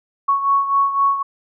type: beating tone pair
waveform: sine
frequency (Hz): 1108.7 / 1112.6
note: C#6 / C#6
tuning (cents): 0 / +6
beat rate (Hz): 3.9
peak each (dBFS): -15 / -21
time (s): 0.28-1.23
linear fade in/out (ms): 10
effects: none